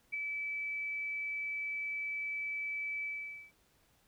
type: tone with ADSR envelope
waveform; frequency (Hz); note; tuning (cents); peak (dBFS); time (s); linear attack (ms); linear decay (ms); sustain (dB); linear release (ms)
sine; 2305; D7; -33; -31; 0.12-3.52; 23; 3; -4; 480
effects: pink hiss -70 dBFS RMS until 4.07 s